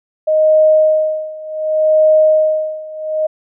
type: tone with tremolo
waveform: sine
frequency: 622.3 Hz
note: D#5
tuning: in tune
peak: -6 dBFS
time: 0.27-3.27 s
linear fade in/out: 10 ms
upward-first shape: sine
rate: 0.67 Hz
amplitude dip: 90%
effects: none